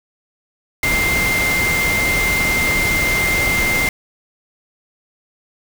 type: tone in noise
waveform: sine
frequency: 2096 Hz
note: C7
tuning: 2 cents sharp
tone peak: -16 dBFS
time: 0.83-3.89 s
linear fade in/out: 2 ms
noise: pink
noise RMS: -21 dBFS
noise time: 0.83-3.89 s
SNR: +2 dB
effects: none